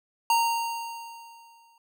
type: tone with exponential decay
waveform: square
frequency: 926 Hz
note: A#5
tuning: 12 cents flat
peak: -19 dBFS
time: 0.3-1.78 s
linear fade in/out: 2 ms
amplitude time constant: 320 ms
effects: none